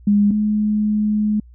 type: tone pair in turn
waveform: sine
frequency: 204.9 / 211.4 Hz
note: G#3 / G#3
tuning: -23 / +31 cents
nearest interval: minor second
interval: 54 cents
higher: second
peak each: -11 / -15 dBFS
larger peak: first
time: 0.07-0.31 / 0.31-1.4 s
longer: second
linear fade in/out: 5 ms
effects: added 60 Hz sine -41 dBFS peak until 1.54 s